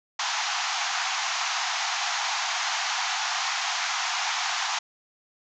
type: band-pass noise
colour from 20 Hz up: pink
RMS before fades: -28 dBFS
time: 0.19-4.79 s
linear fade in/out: 5 ms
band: 710 to 7000 Hz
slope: 96 dB/octave
effects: none